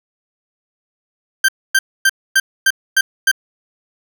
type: tone bursts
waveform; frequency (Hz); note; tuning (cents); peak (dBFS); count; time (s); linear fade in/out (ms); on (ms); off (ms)
40% pulse; 1570; G6; +2; -8; 7; 1.44-3.315; 5; 45; 260
effects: none